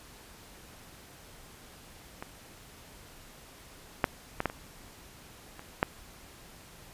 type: clicks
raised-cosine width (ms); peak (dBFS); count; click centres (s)
0.5; -23 / -8 / -14 / -12 / -24 / -28 / -8; 7; 2.225 / 4.042 / 4.404 / 4.457 / 4.499 / 5.594 / 5.829
effects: pink hiss -52 dBFS RMS until 6.93 s + resampled to 32000 Hz